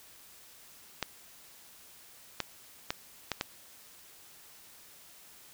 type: clicks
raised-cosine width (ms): 0.2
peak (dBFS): -13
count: 5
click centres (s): 1.027 / 2.403 / 2.905 / 3.317 / 3.411
effects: white hiss -55 dBFS RMS until 5.53 s